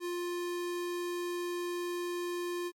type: tone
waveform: square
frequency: 351.1 Hz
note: F4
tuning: 9 cents sharp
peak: -34 dBFS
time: 0-2.72 s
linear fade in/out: 50 ms
effects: MP3 64 kbps